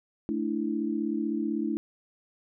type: chord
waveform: sine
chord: A suspended fourth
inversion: none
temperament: equal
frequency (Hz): 220 / 293.7 / 329.6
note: A3 / D4 / E4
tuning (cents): 0 / 0 / 0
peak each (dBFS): -31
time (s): 0.29-1.77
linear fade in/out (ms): 0
effects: none